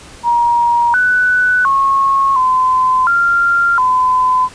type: tone with pitch steps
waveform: sine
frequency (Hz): 948 / 1491 / 1092 / 1024 / 1389 / 1015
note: A#5 / F#6 / C#6 / C6 / F6 / B5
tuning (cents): +29 / +13 / -26 / -38 / -10 / +47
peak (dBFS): -9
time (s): 0.23-4.49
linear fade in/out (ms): 50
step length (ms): 710
effects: pink hiss -37 dBFS RMS until 4.54 s + resampled to 22050 Hz